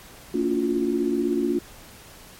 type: tone cluster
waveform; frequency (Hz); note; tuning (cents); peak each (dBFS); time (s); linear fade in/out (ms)
sine; 230.1 / 286.9 / 338.3 / 354.6; A#3 / D4 / E4 / F4; -22 / -40 / +45 / +26; -27 / -25 / -31 / -24; 0.34-1.59; 5
effects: pink hiss -46 dBFS RMS until 2.39 s + MP3 64 kbps